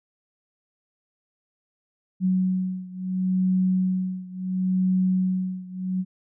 sine beating tone pair, 185.3 / 186.02 Hz, F#3 / F#3, +3 / +10 cents, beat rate 0.72 Hz, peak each -23 / -25 dBFS, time 2.2-6.05 s, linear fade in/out 50 ms, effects none

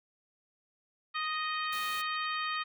harmonic tone, 622.3 Hz, D#5, in tune, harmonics 2 / 3 / 4 / 5 / 6 / 7, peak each -34 / -38 / -40 / -42 / -44 / -45 dBFS, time 1.14-2.64 s, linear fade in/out 20 ms
white noise, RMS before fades -45 dBFS, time 1.72-2.02 s, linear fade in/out 10 ms
effects none

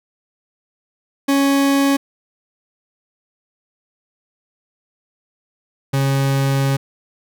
40% pulse tone pair in turn, 277.2 / 136.77 Hz, C#4 / C#3, 0 / -23 cents, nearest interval octave, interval 1223 cents, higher first, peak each -12 / -14 dBFS, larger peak first, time 1.28-1.97 / 5.93-6.77 s, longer second, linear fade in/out 10 ms, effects none

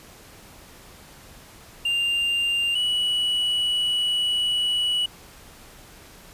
triangle tone pair in turn, 2794 / 2940 Hz, F7 / F#7, 0 / -12 cents, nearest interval minor second, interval 88 cents, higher second, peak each -19 dBFS, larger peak neither, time 1.85-2.75 / 2.75-5.06 s, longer second, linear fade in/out 5 ms, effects pink hiss -47 dBFS RMS until 6.33 s + resampled to 32000 Hz

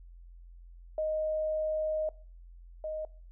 sine tone pair in turn, 622.3 / 622.3 Hz, D#5 / D#5, 0 / 0 cents, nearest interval unison, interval 0 cents, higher neither, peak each -28 / -33 dBFS, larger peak first, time 0.98-2.09 / 2.84-3.05 s, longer first, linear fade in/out 2 ms, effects noise-tail reverb RT60 0.4 s tail -21 dB re dry + added 43 Hz sine -48 dBFS peak until 3.31 s

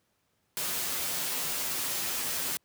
white noise with comb filter, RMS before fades -32 dBFS, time 0.57-2.57 s, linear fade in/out 0 ms, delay 9.4 ms, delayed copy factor -0.6, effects pink hiss -74 dBFS RMS until 2.64 s + high-pass 80 Hz 12 dB/octave

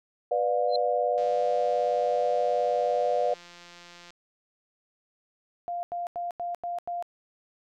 sine chord, B diminished, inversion none, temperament just, 493.9 / 592.7 / 711.2 Hz, B4 / D5 / F5, 0 / +16 / +31 cents, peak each -27 dBFS, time 0.31-3.34 s, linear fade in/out 5 ms
sine tone with exponential growth, 4100 Hz, C8, 36 cents flat, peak -26 dBFS, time 0.68-0.76 s, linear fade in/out 2 ms, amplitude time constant 16 ms
click train, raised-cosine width 0.2 ms, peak -31 dBFS, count 510, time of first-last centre 1.18-4.105 s, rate 174 Hz
sine tone bursts, 698.5 Hz, F5, in tune, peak -29 dBFS, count 6, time 5.68-7.025 s, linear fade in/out 0 ms, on 150 ms, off 89 ms
effects none

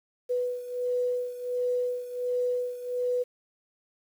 sine beating tone pair, 493.9 / 495.3 Hz, B4 / B4, 0 / +5 cents, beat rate 1.4 Hz, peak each -28 / -32 dBFS, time 0.29-3.24 s, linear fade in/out 20 ms, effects 9-bit

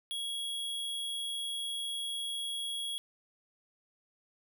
square tone, 3322 Hz, G#7, in tune, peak -35 dBFS, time 0.11-2.98 s, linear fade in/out 0 ms, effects none

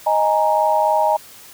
sine chord, D# suspended fourth, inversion none, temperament just, 622.3 / 829.7 / 933.4 Hz, D#5 / G#5 / A#5, 0 / -2 / +2 cents, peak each -18 dBFS, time 0.06-1.17 s, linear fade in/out 10 ms, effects white hiss -42 dBFS RMS until 1.53 s

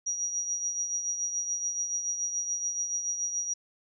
sine tone with tremolo, 5760 Hz, F#8, 47 cents flat, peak -26 dBFS, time 0.06-3.54 s, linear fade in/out 10 ms, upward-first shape triangle, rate 7 Hz, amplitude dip 60%, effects none

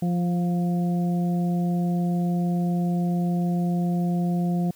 harmonic tone with a mistuned harmonic, 174.61 Hz, F3, in tune, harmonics 1 / 2 / 3 / 4, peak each -21 / -34 / -40 / -35 dBFS, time 0.02-4.71 s, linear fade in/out 5 ms, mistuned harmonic 4, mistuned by +18 cents, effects white hiss -55 dBFS RMS until 4.75 s

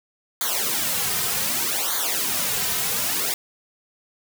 white noise with flanger, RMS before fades -24 dBFS, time 0.41-3.34 s, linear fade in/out 2 ms, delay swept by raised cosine 0.37 to 3.57 ms, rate 0.65 Hz, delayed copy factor -1, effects none

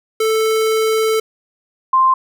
square / sine tone pair in turn, 440.4 / 1047.5 Hz, A4 / C6, +2 / +2 cents, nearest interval octave + minor third, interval 1500 cents, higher second, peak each -14 / -9 dBFS, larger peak second, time 0.2-1.2 / 1.93-2.14 s, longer first, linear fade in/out 5 ms, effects none

